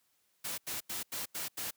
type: noise bursts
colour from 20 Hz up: white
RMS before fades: -38 dBFS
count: 6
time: 0.44-1.71 s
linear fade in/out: 10 ms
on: 140 ms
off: 86 ms
effects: white hiss -74 dBFS RMS until 1.76 s + high-pass 80 Hz 12 dB/octave